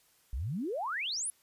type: exponential sweep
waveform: sine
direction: up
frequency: 52.9 to 11175 Hz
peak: -32 dBFS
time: 0.33-1.3 s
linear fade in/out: 0 ms
effects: white hiss -67 dBFS RMS until 1.42 s + resampled to 32000 Hz